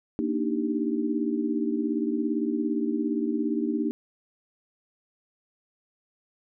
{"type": "chord", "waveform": "sine", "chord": "Eb major seventh", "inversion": "second", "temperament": "equal", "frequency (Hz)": [233.1, 293.7, 311.1, 392], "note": ["Bb3", "D4", "Eb4", "G4"], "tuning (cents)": [0, 0, 0, 0], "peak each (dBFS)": [-29, -29, -29, -33], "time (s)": [0.19, 3.91], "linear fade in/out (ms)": 0, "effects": []}